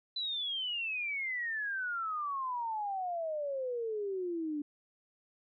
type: exponential sweep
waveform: sine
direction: down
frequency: 4023 to 288.5 Hz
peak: -33 dBFS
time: 0.16-4.62 s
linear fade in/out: 5 ms
effects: none